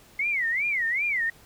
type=tone with vibrato; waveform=sine; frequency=2093 Hz; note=C7; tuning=in tune; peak=-23 dBFS; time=0.19-1.3 s; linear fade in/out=5 ms; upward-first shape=sine; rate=2.6 Hz; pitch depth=250 cents each way; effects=pink hiss -54 dBFS RMS until 1.45 s